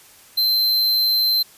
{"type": "tone", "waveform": "square", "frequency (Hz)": 4104, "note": "C8", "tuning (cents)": -34, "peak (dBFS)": -16, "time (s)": [0.37, 1.43], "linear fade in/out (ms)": 10, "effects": ["white hiss -48 dBFS RMS until 1.57 s", "resampled to 32000 Hz"]}